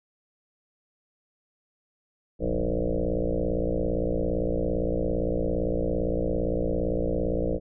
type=tone with frequency modulation; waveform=sine; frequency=247.6 Hz; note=B3; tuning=5 cents sharp; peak=-23 dBFS; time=2.39-7.6 s; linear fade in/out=50 ms; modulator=57.6 Hz; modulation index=5.7; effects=none